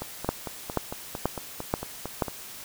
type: two click trains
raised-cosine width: 1 ms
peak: -9 / -18 dBFS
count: 5 / 11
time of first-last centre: 0.29-2.222 / 0.02-2.282 s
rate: 2.07 / 4.42 Hz
effects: white hiss -42 dBFS RMS until 2.64 s